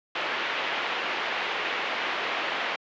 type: low-pass noise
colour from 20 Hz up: white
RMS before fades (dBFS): -29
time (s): 0.15-2.76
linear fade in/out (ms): 5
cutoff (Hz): 2900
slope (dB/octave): 24
effects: high-pass 400 Hz 12 dB/octave + resampled to 16000 Hz